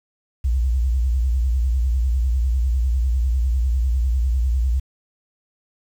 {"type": "tone with vibrato", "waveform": "sine", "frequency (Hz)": 61.74, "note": "B1", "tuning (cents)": 0, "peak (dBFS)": -16, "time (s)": [0.44, 4.8], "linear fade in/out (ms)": 10, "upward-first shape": "triangle", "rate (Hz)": 10, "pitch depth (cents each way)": 220, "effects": ["8-bit"]}